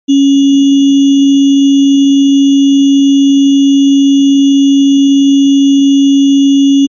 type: tone with sample-and-hold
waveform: sine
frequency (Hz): 277.2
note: C#4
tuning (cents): 0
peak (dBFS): -3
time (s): 0.08-6.87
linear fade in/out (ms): 20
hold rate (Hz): 3150
effects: MP3 32 kbps